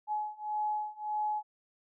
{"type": "beating tone pair", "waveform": "sine", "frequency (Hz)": [846, 847.7], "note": ["G#5", "G#5"], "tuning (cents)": [32, 35], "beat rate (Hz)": 1.7, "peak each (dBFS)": [-35, -34], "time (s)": [0.07, 1.43], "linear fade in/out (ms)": 50, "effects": []}